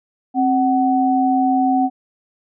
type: tone pair together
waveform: sine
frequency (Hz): 264.8 / 749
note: C4 / F#5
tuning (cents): +21 / +21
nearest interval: octave + tritone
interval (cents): 1800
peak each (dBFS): -16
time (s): 0.34-1.9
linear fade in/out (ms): 50
effects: none